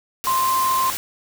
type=tone in noise; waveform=sine; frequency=1046.5 Hz; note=C6; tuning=in tune; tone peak=-17 dBFS; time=0.27-0.9 s; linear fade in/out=0 ms; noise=white; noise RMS=-27 dBFS; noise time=0.24-0.97 s; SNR=+7 dB; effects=none